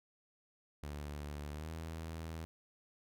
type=tone with pitch glide; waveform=sawtooth; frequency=73.42 to 81 Hz; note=D2 to E2; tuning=0 to -30 cents; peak=-38 dBFS; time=0.83-2.45 s; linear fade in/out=0 ms; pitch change=+170 cents; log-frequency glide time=1.51-1.71 s; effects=none